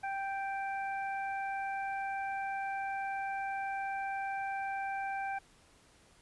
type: harmonic tone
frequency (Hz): 784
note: G5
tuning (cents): 0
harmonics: 1 / 2 / 3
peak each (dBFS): -35 / -41 / -45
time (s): 0.03-5.39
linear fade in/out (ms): 10
effects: pink hiss -63 dBFS RMS until 6.21 s + resampled to 24000 Hz